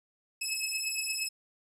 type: beating tone pair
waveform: 15% pulse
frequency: 2583 / 2591.6 Hz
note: E7 / E7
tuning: -36 / -30 cents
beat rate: 8.6 Hz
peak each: -27 dBFS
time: 0.41-1.29 s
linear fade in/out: 10 ms
effects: resampled to 32000 Hz